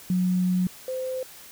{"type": "tone pair in turn", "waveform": "sine", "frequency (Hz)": [182.2, 516.2], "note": ["F#3", "C5"], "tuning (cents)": [-26, -23], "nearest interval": "octave + tritone", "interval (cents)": 1803, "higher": "second", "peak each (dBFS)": [-20, -27], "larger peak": "first", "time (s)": [[0.1, 0.67], [0.88, 1.23]], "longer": "first", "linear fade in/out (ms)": 2, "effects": ["white hiss -46 dBFS RMS until 1.51 s"]}